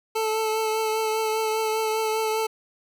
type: tone with vibrato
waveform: 25% pulse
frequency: 438.7 Hz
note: A4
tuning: 5 cents flat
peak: -19 dBFS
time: 0.15-2.47 s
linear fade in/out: 10 ms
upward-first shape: triangle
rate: 5 Hz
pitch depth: 23 cents each way
effects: none